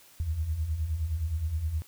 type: beating tone pair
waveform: sine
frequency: 72 / 81.6 Hz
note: D2 / E2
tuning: -34 / -17 cents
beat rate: 9.6 Hz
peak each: -35 / -28 dBFS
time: 0.2-1.82 s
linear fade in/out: 0 ms
effects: white hiss -56 dBFS RMS until 1.87 s